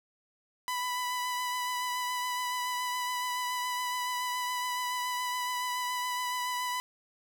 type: tone with vibrato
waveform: sawtooth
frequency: 993 Hz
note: B5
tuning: 9 cents sharp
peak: -27 dBFS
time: 0.68-6.8 s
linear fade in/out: 0 ms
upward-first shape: triangle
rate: 7.1 Hz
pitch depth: 19 cents each way
effects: none